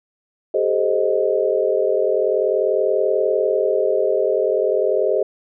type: chord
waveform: sine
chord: A half-diminished seventh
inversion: third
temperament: equal with one note detuned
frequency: 392 / 432.4 / 523.3 / 622.3 Hz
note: G4 / A4 / C5 / Eb5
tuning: 0 / -30 / 0 / 0 cents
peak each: -21 dBFS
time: 0.54-5.23 s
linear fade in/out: 5 ms
effects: none